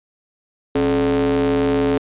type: ring-modulated tone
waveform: square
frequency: 78.9 Hz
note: D#2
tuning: 25 cents sharp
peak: -13 dBFS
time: 0.75-1.98 s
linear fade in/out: 5 ms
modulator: 351 Hz
effects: resampled to 8000 Hz